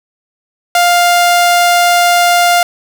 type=tone; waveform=sawtooth; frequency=701 Hz; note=F5; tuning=6 cents sharp; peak=-3 dBFS; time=0.75-2.63 s; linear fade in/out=2 ms; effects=none